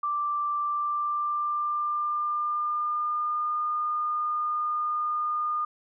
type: tone with pitch glide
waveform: sine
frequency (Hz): 1175 to 1217.1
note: D6 to D#6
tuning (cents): +1 to -39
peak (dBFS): -25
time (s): 0.03-5.65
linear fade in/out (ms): 5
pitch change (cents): +60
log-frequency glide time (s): 0.59-3.64
effects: none